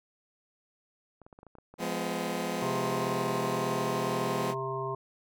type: clicks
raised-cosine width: 1 ms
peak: -36 dBFS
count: 11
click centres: 1.217 / 1.265 / 1.328 / 1.389 / 1.431 / 1.467 / 1.553 / 1.585 / 1.74 / 1.803 / 1.834 s
type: chord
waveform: 15% pulse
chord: F diminished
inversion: none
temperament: just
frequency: 174.61 / 209.5 / 251.4 Hz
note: F3 / Ab3 / Cb4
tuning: 0 / +15 / +31 cents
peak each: -29 dBFS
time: 1.78-4.55 s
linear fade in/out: 50 ms
type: harmonic tone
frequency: 132.4 Hz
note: C3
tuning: 21 cents sharp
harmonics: 1 / 3 / 5 / 7 / 8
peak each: -38 / -35 / -40 / -40 / -36 dBFS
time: 2.62-4.95 s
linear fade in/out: 5 ms
effects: none